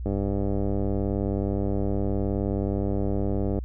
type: click train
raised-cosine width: 2 ms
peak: -15 dBFS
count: 351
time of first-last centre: 0.06-3.588 s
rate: 99.2 Hz
effects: added 60 Hz sine -30 dBFS peak until 3.64 s